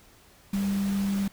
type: tone in noise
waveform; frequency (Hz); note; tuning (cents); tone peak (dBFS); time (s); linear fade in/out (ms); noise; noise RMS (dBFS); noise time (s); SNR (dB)
sine; 197.8; G3; +16; -24; 0.53-1.28; 5; pink; -40; 0.53-1.28; +13
effects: pink hiss -56 dBFS RMS until 1.32 s